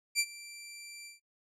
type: tone with ADSR envelope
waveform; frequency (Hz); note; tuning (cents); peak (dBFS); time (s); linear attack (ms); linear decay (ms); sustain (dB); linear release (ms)
15% pulse; 2349; D7; 0; -18; 0.15-1.2; 43; 56; -21; 140
effects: noise-tail reverb RT60 0.1 s tail -21 dB re dry + low-pass 12000 Hz 12 dB/octave